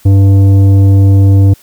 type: tone with tanh clipping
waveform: sine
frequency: 98 Hz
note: G2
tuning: in tune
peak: -4 dBFS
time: 0.05-1.54 s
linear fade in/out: 10 ms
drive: 10 dB
effects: white hiss -43 dBFS RMS until 1.62 s